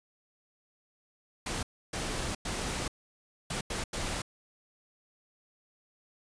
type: noise bursts at uneven times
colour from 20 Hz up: pink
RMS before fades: -34 dBFS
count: 6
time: 1.46-1.63 / 1.93-2.35 / 2.45-2.88 / 3.5-3.61 / 3.7-3.84 / 3.93-4.22 s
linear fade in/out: 5 ms
effects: resampled to 22050 Hz